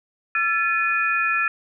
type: tone cluster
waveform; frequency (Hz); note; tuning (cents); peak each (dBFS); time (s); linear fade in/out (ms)
sine; 1349 / 1732 / 2470; E6 / A6 / D#7; +40 / -28 / -13; -23; 0.35-1.48; 2
effects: none